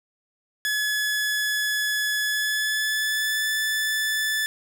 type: tone with pitch glide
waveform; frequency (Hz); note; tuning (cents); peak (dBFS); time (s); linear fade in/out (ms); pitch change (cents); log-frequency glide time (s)
sawtooth; 1704 to 1746.9; G#6 to A6; +44 to -13; -19; 0.65-4.46; 0; +43; 2.22-3.48
effects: none